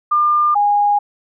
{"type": "tone pair in turn", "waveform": "sine", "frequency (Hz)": [1200, 821.5], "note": ["D6", "G#5"], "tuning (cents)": [37, -19], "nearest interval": "perfect fifth", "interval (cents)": 656, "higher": "first", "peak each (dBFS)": -11, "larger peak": "neither", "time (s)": [[0.11, 0.55], [0.55, 0.99]], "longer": "neither", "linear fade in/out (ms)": 10, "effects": []}